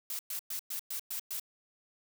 blue noise bursts, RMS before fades -37 dBFS, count 7, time 0.1-1.397 s, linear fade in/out 2 ms, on 91 ms, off 110 ms, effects none

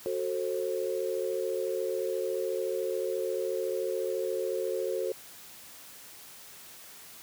sine chord, F# diminished, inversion none, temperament just, 370 / 444 / 532.8 Hz, F#4 / A4 / C5, 0 / +16 / +31 cents, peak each -33 dBFS, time 0.06-5.12 s, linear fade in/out 0 ms, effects white hiss -49 dBFS RMS until 7.22 s + high-pass 80 Hz 12 dB/octave

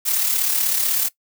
blue noise with amplitude modulation, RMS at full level -18 dBFS, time 0.05-1.09 s, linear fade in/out 20 ms, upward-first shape sine, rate 36.1 Hz, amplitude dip 45%, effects noise-tail reverb RT60 0.1 s tail -19 dB re dry

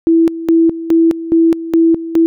sine tone with tremolo, 329.6 Hz, E4, in tune, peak -6 dBFS, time 0.07-2.26 s, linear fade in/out 0 ms, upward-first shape square, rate 2.4 Hz, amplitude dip 80%, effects none

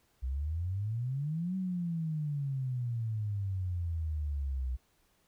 sine exponential two-way sweep, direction up then down, 61.74 to 190.5 to 61.74 Hz, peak -31 dBFS, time 0.22-4.77 s, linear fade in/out 20 ms, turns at 1.56 s, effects pink hiss -71 dBFS RMS until 5.27 s

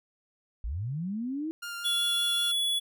sine linear sweep, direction up, 47 to 327.3 Hz, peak -30 dBFS, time 0.64-1.51 s, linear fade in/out 0 ms
sawtooth tone with vibrato, 1400 Hz, F6, 4 cents sharp, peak -32 dBFS, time 1.62-2.52 s, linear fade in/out 10 ms, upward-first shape triangle, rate 5.2 Hz, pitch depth 13 cents each way
square tone, 3400 Hz, G#7, 40 cents sharp, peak -26 dBFS, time 1.84-2.8 s, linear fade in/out 20 ms
effects none

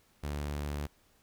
sawtooth tone, 73 Hz, D2, 10 cents flat, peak -30 dBFS, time 0.23-0.87 s, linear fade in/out 10 ms, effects pink hiss -67 dBFS RMS until 1.22 s

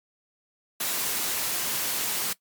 white high-pass noise, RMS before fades -28 dBFS, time 0.8-2.33 s, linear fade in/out 5 ms, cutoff 120 Hz, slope 12 dB/octave, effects noise-tail reverb RT60 0.1 s tail -19 dB re dry + MP3 96 kbps

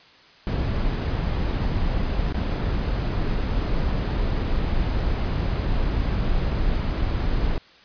brown noise with dropouts, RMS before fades -23 dBFS, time 0.47-7.58 s, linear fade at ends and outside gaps 1 ms, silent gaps 2.325-2.344 s, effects white hiss -51 dBFS RMS until 7.84 s + resampled to 11025 Hz

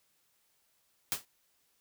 white noise with exponential decay, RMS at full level -28 dBFS, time 1.12-1.25 s, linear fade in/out 0 ms, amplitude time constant 28 ms, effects white hiss -73 dBFS RMS until 1.8 s

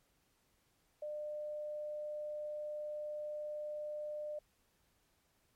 sine tone, 600 Hz, D5, 37 cents sharp, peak -39 dBFS, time 1.02-4.39 s, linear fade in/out 5 ms, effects pink hiss -75 dBFS RMS until 5.55 s + MP3 64 kbps

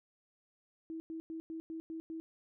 sine tone bursts, 323.9 Hz, E4, 30 cents flat, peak -39 dBFS, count 7, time 0.9-2.2 s, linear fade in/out 0 ms, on 100 ms, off 100 ms, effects none

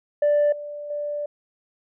sine tone with level steps, 587.3 Hz, D5, in tune, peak -14 / -31 / -25 dBFS, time 0.22-1.26 s, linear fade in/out 5 ms, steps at 0.52 / 0.9 s, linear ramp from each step 5 ms, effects tanh soft clip ceiling -14 dBFS

